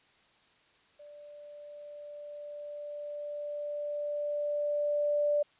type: tone with level ramp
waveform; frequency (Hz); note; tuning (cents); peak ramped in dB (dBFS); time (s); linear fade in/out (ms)
sine; 587.3; D5; 0; -48 to -24; 0.99-5.43; 10
effects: white hiss -65 dBFS RMS until 5.59 s + resampled to 8000 Hz